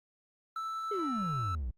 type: tone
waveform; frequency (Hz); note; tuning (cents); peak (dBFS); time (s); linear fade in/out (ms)
triangle; 1320; E6; +2; -31; 0.56-1.55; 2
type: exponential sweep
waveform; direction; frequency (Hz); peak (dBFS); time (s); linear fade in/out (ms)
triangle; down; 432 to 54.9; -30; 0.91-1.71; 5
effects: tanh soft clip ceiling -23 dBFS + Opus 32 kbps